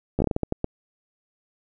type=slowing click train; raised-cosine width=2 ms; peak=-10 dBFS; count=10; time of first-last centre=0.19-0.644 s; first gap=13 ms; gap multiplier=1.32; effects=none